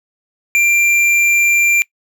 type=tone with tanh clipping; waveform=sine; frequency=2373 Hz; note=D7; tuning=17 cents sharp; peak=-11 dBFS; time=0.55-1.82 s; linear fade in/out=0 ms; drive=12 dB; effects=noise-tail reverb RT60 0.1 s tail -23 dB re dry